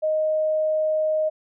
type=tone; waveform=sine; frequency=622.3 Hz; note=D#5; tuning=in tune; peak=-19 dBFS; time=0.02-1.3 s; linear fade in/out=20 ms; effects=none